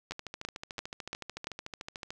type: two click trains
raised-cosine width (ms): 0.2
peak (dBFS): -18 / -22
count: 5 / 28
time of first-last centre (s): 0.11-1.471 / 0.12-2.105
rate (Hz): 2.94 / 13.6
effects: none